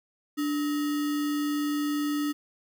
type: tone with sample-and-hold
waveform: sine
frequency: 293.8 Hz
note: D4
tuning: 1 cent sharp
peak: -25 dBFS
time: 0.37-2.33 s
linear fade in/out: 20 ms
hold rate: 1575 Hz
effects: none